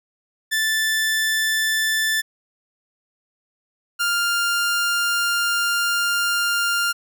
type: tone pair in turn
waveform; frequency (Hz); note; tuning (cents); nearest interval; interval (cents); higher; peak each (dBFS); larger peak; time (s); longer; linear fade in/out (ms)
sawtooth; 1760 / 1399.9; A6 / F6; 0 / +4; major third; 396; first; -15; neither; 0.51-2.22 / 3.99-6.93; second; 20
effects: none